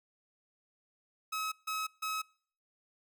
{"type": "tone bursts", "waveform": "sawtooth", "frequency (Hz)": 1281, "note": "E6", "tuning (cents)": -50, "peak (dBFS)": -30, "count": 3, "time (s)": [1.32, 2.22], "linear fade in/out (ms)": 10, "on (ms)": 200, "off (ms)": 150, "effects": ["noise-tail reverb RT60 0.5 s tail -25 dB re dry"]}